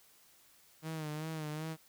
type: tone with vibrato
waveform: sawtooth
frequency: 155.56 Hz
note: D#3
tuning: in tune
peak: -34 dBFS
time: 0.82-1.77 s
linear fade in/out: 50 ms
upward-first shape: sine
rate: 2.6 Hz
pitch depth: 56 cents each way
effects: white hiss -64 dBFS RMS until 1.88 s